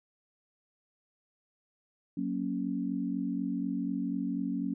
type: chord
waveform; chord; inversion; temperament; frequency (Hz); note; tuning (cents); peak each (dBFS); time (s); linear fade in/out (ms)
sine; F# major; none; equal; 185 / 233.1 / 277.2; F#3 / A#3 / C#4; 0 / 0 / 0; -35 / -35 / -33; 2.17-4.74; 5
effects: none